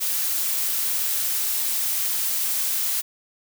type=noise; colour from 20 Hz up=blue; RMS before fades=-24 dBFS; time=0-3.02 s; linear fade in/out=20 ms; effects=none